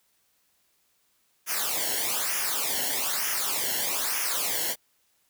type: noise with flanger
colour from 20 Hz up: white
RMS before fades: -28 dBFS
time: 1.46-4.76 s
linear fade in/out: 50 ms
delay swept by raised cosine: 0.24 to 0.83 ms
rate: 1.1 Hz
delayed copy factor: -0.8
effects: white hiss -69 dBFS RMS until 5.29 s